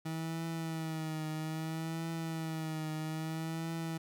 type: tone with vibrato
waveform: 30% pulse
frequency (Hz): 160.1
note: D#3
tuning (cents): +50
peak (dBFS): -33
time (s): 0.05-3.98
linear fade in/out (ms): 10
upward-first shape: triangle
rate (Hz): 0.61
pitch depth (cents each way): 52
effects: none